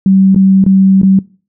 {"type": "tone with dropouts", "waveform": "sine", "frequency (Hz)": 192, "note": "G3", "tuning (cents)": -36, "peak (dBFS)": -4, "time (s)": [0.06, 1.19], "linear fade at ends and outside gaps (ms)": 2, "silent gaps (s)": [[0.347, 0.36], [0.641, 0.663], [1.016, 1.031]], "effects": ["noise-tail reverb RT60 0.4 s tail -22 dB re dry"]}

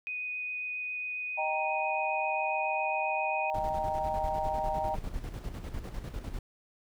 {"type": "tone with vibrato", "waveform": "sine", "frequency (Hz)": 2489, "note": "D#7", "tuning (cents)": 0, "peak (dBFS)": -33, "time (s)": [0.07, 3.5], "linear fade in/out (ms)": 0, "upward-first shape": "triangle", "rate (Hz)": 7.4, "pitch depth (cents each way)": 9}
{"type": "chord", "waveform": "sine", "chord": "Eb major", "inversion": "none", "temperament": "equal", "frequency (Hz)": [622.3, 784, 932.3], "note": ["Eb5", "G5", "Bb5"], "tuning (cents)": [0, 0, 0], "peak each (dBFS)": [-34, -32, -35], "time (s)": [1.37, 4.96], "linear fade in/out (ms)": 20}
{"type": "noise with tremolo", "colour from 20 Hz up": "brown", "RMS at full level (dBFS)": -36, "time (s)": [3.54, 6.39], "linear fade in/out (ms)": 5, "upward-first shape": "square", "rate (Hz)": 10, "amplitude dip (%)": 55}
{"effects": []}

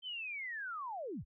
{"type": "linear sweep", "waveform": "sine", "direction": "down", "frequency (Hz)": [3136, 31.63], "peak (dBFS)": -39, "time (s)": [0.02, 1.25], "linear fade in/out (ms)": 50, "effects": []}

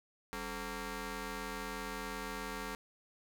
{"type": "ring-modulated tone", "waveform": "10% pulse", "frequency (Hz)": 237, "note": "A#3", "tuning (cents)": 29, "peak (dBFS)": -28, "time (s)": [0.33, 2.75], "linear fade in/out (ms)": 0, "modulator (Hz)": 669, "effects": []}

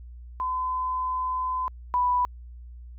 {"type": "tone pair in turn", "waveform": "sine", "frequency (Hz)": [1018, 989], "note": ["C6", "B5"], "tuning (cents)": [-48, 2], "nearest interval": "minor second", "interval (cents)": 50, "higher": "first", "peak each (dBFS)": [-25, -20], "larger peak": "second", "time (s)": [[0.4, 1.68], [1.94, 2.25]], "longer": "first", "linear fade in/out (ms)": 0, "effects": ["added 60 Hz sine -40 dBFS peak until 2.98 s"]}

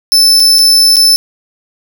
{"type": "tone with dropouts", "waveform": "40% pulse", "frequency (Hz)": 5274, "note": "E8", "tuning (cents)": 0, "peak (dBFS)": -3, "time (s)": [0.12, 1.16], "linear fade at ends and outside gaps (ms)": 0, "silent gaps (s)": [[0.398, 0.402], [0.586, 0.59], [0.959, 0.967]], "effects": []}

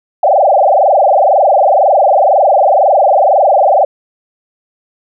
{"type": "tone with frequency modulation", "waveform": "sine", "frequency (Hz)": 682, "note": "F5", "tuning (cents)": -41, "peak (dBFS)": -5, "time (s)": [0.23, 3.85], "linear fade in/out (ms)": 5, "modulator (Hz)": 22, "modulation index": 5.5, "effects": []}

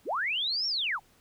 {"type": "linear two-way sweep", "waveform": "sine", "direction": "up then down", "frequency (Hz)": [196, 5588, 685], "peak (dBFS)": -27, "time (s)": [0.05, 1], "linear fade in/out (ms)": 50, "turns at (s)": 0.67, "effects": ["pink hiss -63 dBFS RMS until 1.2 s"]}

